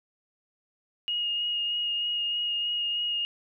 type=tone with vibrato; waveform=sine; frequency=2864 Hz; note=F7; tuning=43 cents sharp; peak=-26 dBFS; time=1.08-3.25 s; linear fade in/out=0 ms; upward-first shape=sine; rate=3.2 Hz; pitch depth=13 cents each way; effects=none